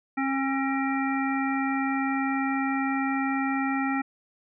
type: harmonic tone with a mistuned harmonic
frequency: 270.5 Hz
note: C#4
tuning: 42 cents flat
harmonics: 1 / 3 / 5 / 7 / 9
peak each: -26 / -31 / -33 / -34 / -36 dBFS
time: 0.17-4.02 s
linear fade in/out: 10 ms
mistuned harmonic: 9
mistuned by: -55 cents
effects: none